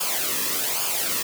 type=noise with flanger; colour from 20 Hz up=white; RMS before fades=-25 dBFS; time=0-1.23 s; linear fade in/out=10 ms; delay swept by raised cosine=0.51 to 1.38 ms; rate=1.2 Hz; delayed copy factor=-0.65; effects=none